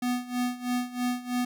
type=tone with tremolo; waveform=square; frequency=246.9 Hz; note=B3; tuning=in tune; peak=-25 dBFS; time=0.02-1.45 s; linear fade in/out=5 ms; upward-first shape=sine; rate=3.1 Hz; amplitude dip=85%; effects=none